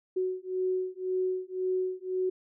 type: beating tone pair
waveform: sine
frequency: 370 / 371.9 Hz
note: F#4 / F#4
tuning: 0 / +9 cents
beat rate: 1.9 Hz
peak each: -31 dBFS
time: 0.16-2.3 s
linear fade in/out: 10 ms
effects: none